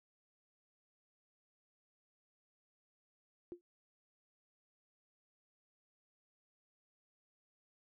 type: tone with exponential decay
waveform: sine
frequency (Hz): 350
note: F4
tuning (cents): +4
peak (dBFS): -39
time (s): 3.52-3.61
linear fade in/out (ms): 0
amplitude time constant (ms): 19
effects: none